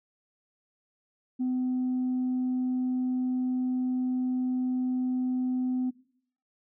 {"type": "tone", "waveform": "sine", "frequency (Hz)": 253.9, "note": "B3", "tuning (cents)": 48, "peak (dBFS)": -24, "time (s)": [1.39, 5.91], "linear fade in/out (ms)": 20, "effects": ["noise-tail reverb RT60 0.6 s tail -19 dB re dry", "tanh soft clip ceiling -23 dBFS"]}